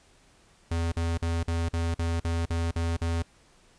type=tone bursts; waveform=square; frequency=83.7 Hz; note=E2; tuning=27 cents sharp; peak=-26 dBFS; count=10; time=0.71-3.224 s; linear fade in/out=5 ms; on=210 ms; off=46 ms; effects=pink hiss -60 dBFS RMS until 3.78 s + resampled to 22050 Hz